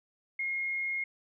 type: tone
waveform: sine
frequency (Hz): 2147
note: C7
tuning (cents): +44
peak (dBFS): -30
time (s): 0.39-1.04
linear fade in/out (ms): 5
effects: none